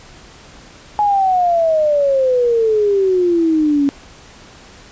sine exponential sweep, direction down, 844 to 277.2 Hz, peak -11 dBFS, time 0.99-3.89 s, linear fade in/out 0 ms, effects pink hiss -41 dBFS RMS until 4.91 s + resampled to 16000 Hz

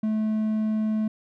triangle tone, 216.6 Hz, A3, 27 cents flat, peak -20 dBFS, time 0.03-1.08 s, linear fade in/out 5 ms, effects none

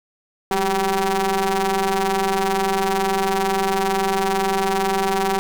sawtooth ring-modulated tone, 190.3 Hz, F#3, 49 cents sharp, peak -11 dBFS, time 0.51-5.39 s, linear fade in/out 0 ms, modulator 582 Hz, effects 8-bit

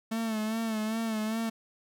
45% pulse tone with vibrato, 221 Hz, A3, 8 cents sharp, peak -29 dBFS, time 0.11-1.5 s, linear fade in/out 10 ms, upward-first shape sine, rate 2.5 Hz, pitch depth 52 cents each way, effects none

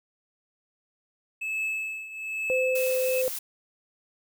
triangle tone with tremolo, 2604 Hz, E7, 22 cents flat, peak -24 dBFS, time 1.41-3.22 s, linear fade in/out 10 ms, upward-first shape triangle, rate 1.1 Hz, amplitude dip 80%
sine tone, 514 Hz, C5, 31 cents flat, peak -23 dBFS, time 2.5-3.28 s, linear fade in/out 0 ms
blue noise, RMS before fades -34 dBFS, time 2.75-3.39 s, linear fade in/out 5 ms
effects none

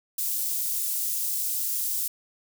white high-pass noise, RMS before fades -28 dBFS, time 0.18-2.08 s, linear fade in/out 5 ms, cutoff 7800 Hz, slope 12 dB/octave, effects none

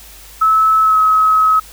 sine tone with pitch glide, 1300 to 1279.1 Hz, E6 to D#6, -24 to +47 cents, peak -8 dBFS, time 0.41-1.6 s, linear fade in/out 10 ms, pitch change -29 cents, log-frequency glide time 0.82-0.98 s, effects added 50 Hz sine -41 dBFS peak until 1.72 s + white hiss -39 dBFS RMS until 1.72 s

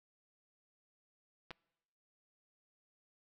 clicks, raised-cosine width 0.3 ms, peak -29 / -30 dBFS, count 2, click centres 1.507 / 1.513 s, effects noise-tail reverb RT60 1.0 s tail -25 dB re dry

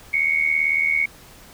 sine tone pair together, 2172 / 2250 Hz, C#7 / C#7, -36 / +25 cents, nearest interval minor second, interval 61 cents, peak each -20 / -20 dBFS, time 0.13-1.06 s, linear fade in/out 10 ms, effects pink hiss -46 dBFS RMS until 1.53 s

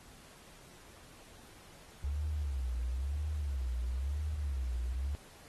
sine tone with vibrato, 67.8 Hz, C#2, 38 cents flat, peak -32 dBFS, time 2.04-5.15 s, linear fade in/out 0 ms, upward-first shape sine, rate 1 Hz, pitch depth 200 cents each way, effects pink hiss -57 dBFS RMS until 5.48 s + AAC 32 kbps

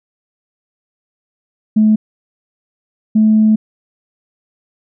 sine tone pair in turn, 215.7 / 216.8 Hz, A3 / A3, -34 / -25 cents, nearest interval unison, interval 9 cents, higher second, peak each -6 dBFS, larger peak neither, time 1.76-1.96 / 3.15-3.56 s, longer second, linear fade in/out 10 ms, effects tanh soft clip ceiling -2 dBFS

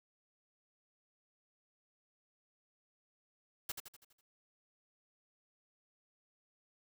white noise with echo, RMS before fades -39 dBFS, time 3.69-3.72 s, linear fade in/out 5 ms, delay 82 ms, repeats 6, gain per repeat -6 dB, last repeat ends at 4.212 s, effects none

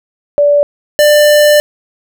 sine / square tone pair in turn, 580 / 594.2 Hz, D5 / D5, -22 / +20 cents, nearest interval unison, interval 42 cents, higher second, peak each -5 dBFS, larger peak neither, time 0.38-0.63 / 0.99-1.6 s, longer second, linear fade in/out 0 ms, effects none

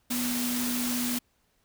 sine tone in noise, 244.7 Hz, B3, 16 cents flat, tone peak -29 dBFS, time 0.1-1.19 s, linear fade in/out 10 ms, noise white, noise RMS -32 dBFS, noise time 0.1-1.19 s, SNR 0 dB, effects pink hiss -70 dBFS RMS until 1.64 s

